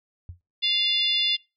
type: tone with exponential decay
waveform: sine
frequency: 88 Hz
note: F2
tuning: 14 cents sharp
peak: -31 dBFS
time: 0.29-0.41 s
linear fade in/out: 0 ms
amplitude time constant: 26 ms
type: harmonic tone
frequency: 698.5 Hz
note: F5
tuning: in tune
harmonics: 3 / 4 / 5 / 6 / 7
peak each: -34 / -27 / -22 / -33 / -31 dBFS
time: 0.62-1.37 s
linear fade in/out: 20 ms
effects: noise-tail reverb RT60 0.3 s tail -26 dB re dry